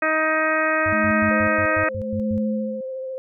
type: harmonic tone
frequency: 313.9 Hz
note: D#4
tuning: 15 cents sharp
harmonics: 1 / 2 / 3 / 4 / 5 / 6 / 7 / 8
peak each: -28 / -23 / -34 / -24 / -25 / -24 / -34 / -30 dBFS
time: 0.02-1.89 s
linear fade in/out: 5 ms
type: tone bursts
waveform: sine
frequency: 97.6 Hz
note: G2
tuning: 7 cents flat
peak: -27 dBFS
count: 9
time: 0.86-2.379 s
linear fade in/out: 0 ms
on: 71 ms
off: 110 ms
type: tone with tremolo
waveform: sine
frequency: 215.4 Hz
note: A3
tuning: 37 cents flat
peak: -20 dBFS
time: 0.92-2.81 s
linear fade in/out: 5 ms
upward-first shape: sine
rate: 0.85 Hz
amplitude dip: 100%
type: tone with vibrato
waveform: sine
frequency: 523.3 Hz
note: C5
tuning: in tune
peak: -27 dBFS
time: 1.31-3.18 s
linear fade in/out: 0 ms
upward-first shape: triangle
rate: 14 Hz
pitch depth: 22 cents each way
effects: none